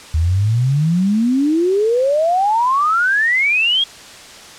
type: exponential sweep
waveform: sine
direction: up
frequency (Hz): 76.3 to 3322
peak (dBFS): -12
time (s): 0.14-3.84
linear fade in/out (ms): 5
effects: white hiss -37 dBFS RMS until 4.58 s + low-pass 7000 Hz 12 dB/octave